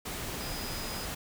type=tone in noise; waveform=sine; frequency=4978 Hz; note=D#8; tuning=in tune; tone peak=-43 dBFS; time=0.4-1.06 s; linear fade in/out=10 ms; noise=pink; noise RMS=-37 dBFS; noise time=0.05-1.15 s; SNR=-9 dB; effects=none